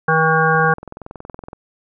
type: harmonic tone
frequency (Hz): 160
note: D#3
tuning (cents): +49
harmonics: 1 / 3 / 5 / 7 / 9 / 10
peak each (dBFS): -19 / -19 / -19 / -19 / -19 / -19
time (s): 0.08-0.74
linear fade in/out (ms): 5
type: click train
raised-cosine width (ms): 1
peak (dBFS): -19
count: 22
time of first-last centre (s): 0.55-1.531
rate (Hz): 21.4
effects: none